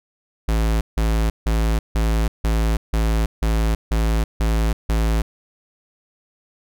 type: tone bursts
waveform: square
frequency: 55 Hz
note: A1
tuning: in tune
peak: -17 dBFS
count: 10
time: 0.48-5.22 s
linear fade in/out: 5 ms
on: 330 ms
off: 160 ms
effects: none